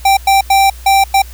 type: tone bursts at uneven times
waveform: square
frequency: 783 Hz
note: G5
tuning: 2 cents flat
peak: -7 dBFS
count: 5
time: 0.05-0.17 / 0.27-0.41 / 0.5-0.7 / 0.86-1.04 / 1.14-1.22 s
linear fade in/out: 5 ms
effects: added 60 Hz sine -29 dBFS peak until 1.33 s + white hiss -39 dBFS RMS until 1.33 s